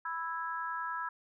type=harmonic tone; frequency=330 Hz; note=E4; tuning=2 cents sharp; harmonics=3 / 4 / 5; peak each=-38 / -38 / -40 dBFS; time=0.05-1.09 s; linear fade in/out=5 ms; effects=none